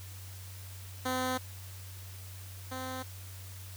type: tone pair in turn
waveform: 10% pulse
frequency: 256.2 / 258.7 Hz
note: C4 / C4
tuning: -36 / -19 cents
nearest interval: unison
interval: 17 cents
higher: second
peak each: -22 / -29 dBFS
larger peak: first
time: 1.05-1.38 / 2.71-3.03 s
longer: first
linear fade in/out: 10 ms
effects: added 94 Hz sine -44 dBFS peak until 3.76 s + white hiss -51 dBFS RMS until 3.76 s